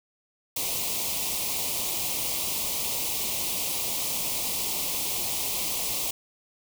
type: band-stop noise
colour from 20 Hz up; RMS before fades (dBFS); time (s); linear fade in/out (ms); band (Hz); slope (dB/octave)
white; -29; 0.56-6.11; 5; 1100 to 2200; 48
effects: none